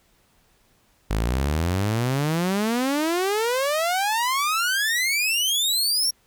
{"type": "exponential sweep", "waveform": "sawtooth", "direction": "up", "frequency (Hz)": [50.6, 5650], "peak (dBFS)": -17, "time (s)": [1.1, 6.11], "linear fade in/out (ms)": 10, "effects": ["pink hiss -62 dBFS RMS until 6.26 s"]}